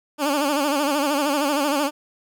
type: tone with vibrato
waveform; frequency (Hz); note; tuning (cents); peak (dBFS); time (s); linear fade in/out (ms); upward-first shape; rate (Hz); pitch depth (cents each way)
15% pulse; 287.6; D4; -36; -13; 0.18-1.91; 50; sine; 13; 97
effects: none